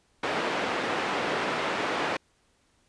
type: band-pass noise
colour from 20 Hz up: pink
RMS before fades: -29 dBFS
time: 0.23-2.17 s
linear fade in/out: 5 ms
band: 340 to 2500 Hz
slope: 12 dB/octave
effects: pink hiss -67 dBFS RMS until 2.88 s + resampled to 22050 Hz